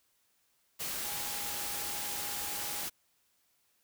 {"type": "tone in noise", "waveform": "sine", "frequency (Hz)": 821, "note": "G#5", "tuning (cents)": -20, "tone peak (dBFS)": -47, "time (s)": [1.03, 2.85], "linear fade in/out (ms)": 20, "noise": "white", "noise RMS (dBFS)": -37, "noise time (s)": [0.79, 2.9], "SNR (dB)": -13, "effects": ["white hiss -73 dBFS RMS until 3.83 s"]}